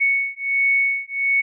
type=beating tone pair; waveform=sine; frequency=2217 / 2218.4 Hz; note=C#7 / C#7; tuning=0 / +1 cents; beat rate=1.4 Hz; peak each=-20 dBFS; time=0-1.42 s; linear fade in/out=20 ms; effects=none